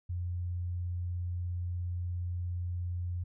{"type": "tone", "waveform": "sine", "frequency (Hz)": 88.3, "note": "F2", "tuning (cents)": 20, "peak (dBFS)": -32, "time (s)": [0.09, 3.24], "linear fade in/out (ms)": 10, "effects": []}